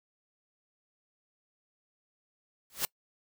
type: noise with exponential growth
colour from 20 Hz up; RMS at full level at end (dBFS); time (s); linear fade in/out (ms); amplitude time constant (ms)
white; -26; 2.7-2.85; 0; 32
effects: noise-tail reverb RT60 0.1 s tail -25 dB re dry